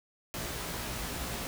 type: noise with comb filter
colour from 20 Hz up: pink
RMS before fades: -37 dBFS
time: 0.34-1.47 s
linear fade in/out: 0 ms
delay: 17 ms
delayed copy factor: +0.7
effects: none